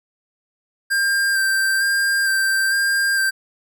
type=tone with vibrato; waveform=square; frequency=1584 Hz; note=G6; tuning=18 cents sharp; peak=-17 dBFS; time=0.9-3.31 s; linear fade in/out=20 ms; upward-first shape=square; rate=1.1 Hz; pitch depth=16 cents each way; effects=none